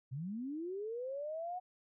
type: linear sweep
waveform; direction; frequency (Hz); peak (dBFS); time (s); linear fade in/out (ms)
sine; up; 120.1 to 740; -38; 0.11-1.6; 20
effects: none